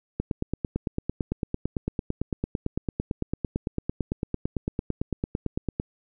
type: click train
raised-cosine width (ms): 3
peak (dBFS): -13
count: 51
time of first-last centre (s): 0.2-5.799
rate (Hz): 8.93
effects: none